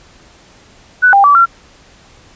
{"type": "tone with pitch steps", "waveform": "sine", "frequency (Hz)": [1488, 796, 1152, 1367], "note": ["F#6", "G5", "D6", "F6"], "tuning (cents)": [9, 26, -34, -37], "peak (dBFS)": -4, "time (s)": [1.02, 1.46], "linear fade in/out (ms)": 20, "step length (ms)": 110, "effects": ["pink hiss -44 dBFS RMS until 2.35 s", "resampled to 16000 Hz"]}